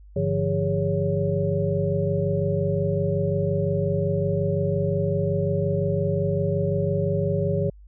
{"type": "tone cluster", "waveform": "sine", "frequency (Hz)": [101, 147.5, 173.1, 407.4, 560], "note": ["G#2", "D3", "F3", "G#4", "C#5"], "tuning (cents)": [-48, 8, -15, -33, 18], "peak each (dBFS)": -27, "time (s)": [0.16, 7.7], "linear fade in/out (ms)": 5, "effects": ["added 50 Hz sine -44 dBFS peak until 7.87 s"]}